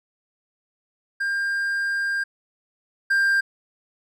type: tone pair in turn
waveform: triangle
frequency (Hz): 1600 / 1590.8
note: G6 / G6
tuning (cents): +35 / +25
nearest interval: unison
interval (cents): 10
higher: first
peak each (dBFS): -20 / -15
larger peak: second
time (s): 1.2-2.24 / 3.1-3.41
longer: first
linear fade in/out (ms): 10
effects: none